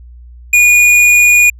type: tone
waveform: square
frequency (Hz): 2445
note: D#7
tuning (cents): -31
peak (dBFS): -5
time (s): 0.53-1.5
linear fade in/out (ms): 5
effects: added 60 Hz sine -32 dBFS peak until 1.59 s + low-pass 12000 Hz 12 dB/octave